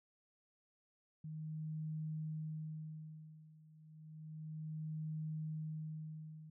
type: tone with tremolo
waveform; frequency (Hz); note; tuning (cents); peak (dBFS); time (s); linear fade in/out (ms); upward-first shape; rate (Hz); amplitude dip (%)
sine; 155.9; D#3; +4; -39; 1.24-6.5; 5; sine; 0.31; 90
effects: none